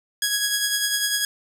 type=tone with tremolo; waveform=10% pulse; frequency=1661.2 Hz; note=G#6; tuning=in tune; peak=-10 dBFS; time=0.22-1.25 s; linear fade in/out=2 ms; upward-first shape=triangle; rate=10 Hz; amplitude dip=50%; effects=none